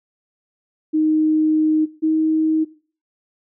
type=tone pair in turn; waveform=sine; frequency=311.1 / 315.4 Hz; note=D#4 / D#4; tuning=0 / +24 cents; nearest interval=unison; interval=24 cents; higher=second; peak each=-14 dBFS; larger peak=neither; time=0.93-1.86 / 2.02-2.65 s; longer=first; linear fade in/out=20 ms; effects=noise-tail reverb RT60 0.4 s tail -18 dB re dry